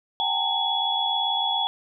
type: tone cluster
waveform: sine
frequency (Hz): 762 / 820 / 907 / 3378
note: G5 / G#5 / A#5 / G#7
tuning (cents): -49 / -22 / -48 / +29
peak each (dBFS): -30 / -29 / -29 / -24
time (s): 0.2-1.67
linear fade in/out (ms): 0
effects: none